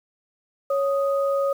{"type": "tone pair together", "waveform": "sine", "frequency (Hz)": [554.4, 1244.6], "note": ["C#5", "D#6"], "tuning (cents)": [0, 0], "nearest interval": "octave + major second", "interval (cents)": 1400, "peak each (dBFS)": [-20, -28], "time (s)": [0.7, 1.53], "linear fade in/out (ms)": 5, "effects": ["8-bit"]}